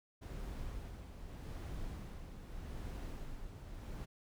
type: noise with tremolo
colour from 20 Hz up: brown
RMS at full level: -43 dBFS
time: 0.21-4.06 s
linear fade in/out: 20 ms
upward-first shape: sine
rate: 0.82 Hz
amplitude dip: 50%
effects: none